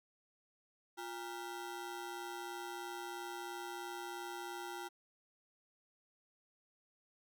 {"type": "ring-modulated tone", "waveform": "25% pulse", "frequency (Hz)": 583, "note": "D5", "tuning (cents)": -13, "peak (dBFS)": -36, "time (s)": [0.97, 4.89], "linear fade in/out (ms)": 20, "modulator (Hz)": 230, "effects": []}